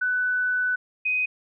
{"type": "tone pair in turn", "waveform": "sine", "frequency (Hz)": [1495, 2505], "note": ["F#6", "D#7"], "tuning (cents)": [17, 11], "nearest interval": "major sixth", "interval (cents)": 894, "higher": "second", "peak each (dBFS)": [-21, -21], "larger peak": "neither", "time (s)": [[0.01, 0.76], [1.05, 1.26]], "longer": "first", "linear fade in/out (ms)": 10, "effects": []}